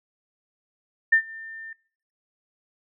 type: tone with ADSR envelope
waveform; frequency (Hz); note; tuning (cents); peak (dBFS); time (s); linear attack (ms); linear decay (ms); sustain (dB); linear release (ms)
sine; 1800; A6; +39; -12; 1.12-1.73; 9; 84; -24; 4
effects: noise-tail reverb RT60 0.6 s tail -25 dB re dry